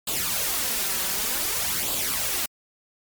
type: noise with flanger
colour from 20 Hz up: white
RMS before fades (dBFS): -26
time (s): 0.07-2.46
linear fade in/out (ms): 5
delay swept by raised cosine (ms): 0.25 to 5.35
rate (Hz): 0.54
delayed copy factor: +0.6
effects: MP3 96 kbps